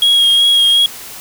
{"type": "tone with vibrato", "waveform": "triangle", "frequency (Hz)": 3281, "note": "G#7", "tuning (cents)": -22, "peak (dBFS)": -6, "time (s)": [0.02, 0.86], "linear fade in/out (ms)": 2, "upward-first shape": "sine", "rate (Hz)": 2.7, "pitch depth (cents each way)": 18, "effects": ["white hiss -31 dBFS RMS until 1.2 s"]}